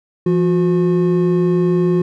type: tone pair together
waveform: triangle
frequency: 170.69 / 361.1 Hz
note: F3 / F#4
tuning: -39 / -42 cents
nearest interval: octave + minor second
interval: 1297 cents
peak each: -13 dBFS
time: 0.26-2.02 s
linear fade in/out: 5 ms
effects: none